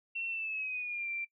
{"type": "tone with pitch glide", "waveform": "sine", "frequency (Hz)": [2710, 2359], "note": ["E7", "D7"], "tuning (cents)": [47, 7], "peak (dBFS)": -34, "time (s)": [0.15, 1.25], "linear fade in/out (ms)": 10, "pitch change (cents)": -240, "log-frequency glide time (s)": [0.28, 1.09], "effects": ["noise-tail reverb RT60 0.1 s tail -20 dB re dry"]}